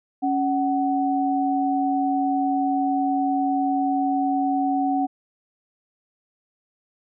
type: tone pair together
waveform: sine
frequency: 277.2 / 748.4 Hz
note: C#4 / F#5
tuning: 0 / +20 cents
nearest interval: octave + perfect fourth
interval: 1720 cents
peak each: -22 dBFS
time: 0.22-5.07 s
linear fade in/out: 20 ms
effects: none